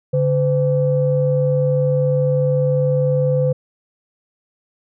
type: tone pair together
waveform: sine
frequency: 142.83 / 509 Hz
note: D3 / C5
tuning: -48 / -48 cents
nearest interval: octave + minor seventh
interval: 2200 cents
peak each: -16 dBFS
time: 0.13-3.53 s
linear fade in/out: 10 ms
effects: tanh soft clip ceiling -6 dBFS